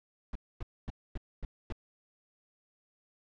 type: noise bursts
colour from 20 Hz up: brown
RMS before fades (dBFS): -36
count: 6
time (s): 0.33-1.724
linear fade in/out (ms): 2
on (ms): 24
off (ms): 250
effects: low-pass 4000 Hz 12 dB/octave